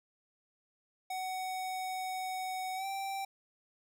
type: tone with pitch glide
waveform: square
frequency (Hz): 748 to 780.7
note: F#5 to G5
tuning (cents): +19 to -7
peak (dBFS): -36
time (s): 1.1-3.25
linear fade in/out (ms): 5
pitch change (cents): +74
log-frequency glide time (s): 2.75-2.86
effects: none